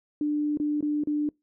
sine tone with dropouts, 297 Hz, D4, 20 cents sharp, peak -23 dBFS, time 0.21-1.29 s, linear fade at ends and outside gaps 2 ms, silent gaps 0.573-0.599 / 0.808-0.826 / 1.037-1.072 s, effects noise-tail reverb RT60 0.2 s tail -26 dB re dry

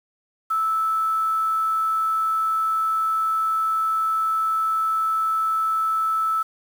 sine tone with quantisation, 1312 Hz, E6, 9 cents flat, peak -19 dBFS, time 0.5-6.43 s, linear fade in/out 10 ms, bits 7, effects none

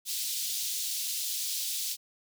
pink high-pass noise, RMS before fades -33 dBFS, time 0.05-1.97 s, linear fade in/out 50 ms, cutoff 3600 Hz, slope 24 dB/octave, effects none

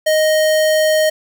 square tone, 622.3 Hz, D#5, in tune, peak -12 dBFS, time 0.06-1.1 s, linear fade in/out 10 ms, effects 8-bit

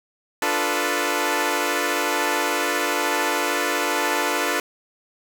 10% pulse chord, B half-diminished seventh, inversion first, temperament equal, 293.7 / 349.2 / 440 / 493.9 Hz, D4 / F4 / A4 / B4, 0 / 0 / 0 / 0 cents, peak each -18 dBFS, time 0.42-4.6 s, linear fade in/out 2 ms, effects none

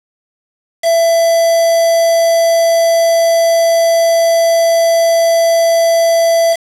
triangle tone with quantisation, 667 Hz, E5, 20 cents sharp, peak -6 dBFS, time 0.82-6.57 s, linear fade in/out 50 ms, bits 3, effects low-pass 11000 Hz 12 dB/octave

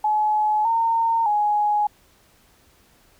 sine tone with pitch steps, 851 / 914 / 835 Hz, G#5 / A#5 / G#5, +42 / -34 / +9 cents, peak -17 dBFS, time 0.04-1.87 s, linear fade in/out 5 ms, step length 610 ms, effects pink hiss -57 dBFS RMS until 3.19 s

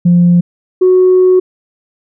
sine tone pair in turn, 174.7 / 368.8 Hz, F3 / F#4, +1 / -6 cents, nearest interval octave + minor second, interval 1293 cents, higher second, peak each -3 dBFS, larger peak neither, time 0.05-0.41 / 0.81-1.4 s, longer second, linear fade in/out 10 ms, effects tanh soft clip ceiling -1 dBFS

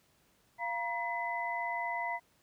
sine tone cluster, 695 / 951 / 2013 Hz, F5 / A#5 / B6, -9 / +34 / +33 cents, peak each -38 / -36 / -37 dBFS, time 0.58-2.2 s, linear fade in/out 50 ms, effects pink hiss -69 dBFS RMS until 2.42 s + high-pass 60 Hz 12 dB/octave

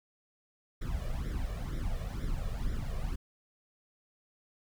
brown noise with flanger, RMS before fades -34 dBFS, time 0.81-3.16 s, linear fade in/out 10 ms, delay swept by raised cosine 0.54 to 1.74 ms, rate 2.1 Hz, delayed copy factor +0.8, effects none

